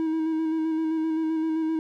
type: tone with vibrato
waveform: triangle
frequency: 319.2 Hz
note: D#4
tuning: 44 cents sharp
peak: -21 dBFS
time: 0-1.79 s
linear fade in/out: 0 ms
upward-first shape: square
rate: 7.7 Hz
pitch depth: 19 cents each way
effects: none